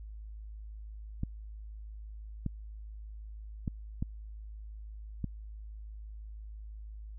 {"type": "clicks", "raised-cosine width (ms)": 5, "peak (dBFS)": -20, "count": 5, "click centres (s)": [1.234, 2.463, 3.678, 4.025, 5.243], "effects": ["added 53 Hz sine -42 dBFS peak until 7.18 s"]}